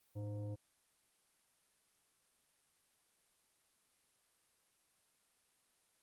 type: tone with frequency modulation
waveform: sine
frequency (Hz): 106.6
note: G#2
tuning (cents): +46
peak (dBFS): -40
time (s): 0.15-0.56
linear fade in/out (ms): 20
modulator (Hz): 412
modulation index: 0.63
effects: white hiss -75 dBFS RMS until 6.02 s + Opus 32 kbps